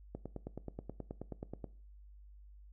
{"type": "click train", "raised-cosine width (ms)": 2, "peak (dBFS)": -28, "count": 15, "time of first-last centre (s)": [0.15, 1.643], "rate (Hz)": 9.38, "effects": ["noise-tail reverb RT60 0.4 s tail -19 dB re dry", "added 50 Hz sine -53 dBFS peak until 2.72 s"]}